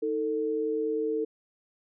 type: tone pair together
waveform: sine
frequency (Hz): 315.2 / 445.8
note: D#4 / A4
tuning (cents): +23 / +23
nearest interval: tritone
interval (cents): 600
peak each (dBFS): -32 / -27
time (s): 0.02-1.25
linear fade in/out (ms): 10
effects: none